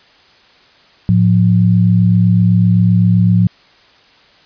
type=tone pair together; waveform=sine; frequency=109.58 / 177.4 Hz; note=A2 / F3; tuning=-7 / +27 cents; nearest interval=minor sixth; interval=834 cents; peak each=-10 dBFS; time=1.09-3.47 s; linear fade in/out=0 ms; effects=white hiss -47 dBFS RMS until 4.45 s + resampled to 11025 Hz